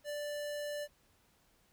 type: tone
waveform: square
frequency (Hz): 587.3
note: D5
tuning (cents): 0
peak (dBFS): -38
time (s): 0.04-0.88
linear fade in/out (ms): 50
effects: pink hiss -70 dBFS RMS until 1.72 s